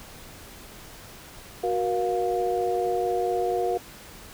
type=tone cluster; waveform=sine; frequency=369.9 / 474.1 / 706 Hz; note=F#4 / A#4 / F5; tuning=0 / +29 / +19 cents; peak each=-27 dBFS; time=1.63-3.78 s; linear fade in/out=10 ms; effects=pink hiss -45 dBFS RMS until 4.33 s